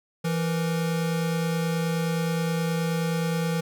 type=tone pair together; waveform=square; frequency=166.83 / 471 Hz; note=E3 / A#4; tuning=+21 / +18 cents; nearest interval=octave + tritone; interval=1797 cents; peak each=-25 / -33 dBFS; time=0.24-3.61 s; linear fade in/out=10 ms; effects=none